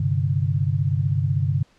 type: chord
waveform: sine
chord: G suspended fourth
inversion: none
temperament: equal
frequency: 98 / 130.81 / 146.83 Hz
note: G2 / C3 / D3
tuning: 0 / 0 / 0 cents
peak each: -23 dBFS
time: 0-1.63 s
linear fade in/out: 5 ms
effects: pink hiss -59 dBFS RMS until 1.78 s + low-pass 6000 Hz 12 dB/octave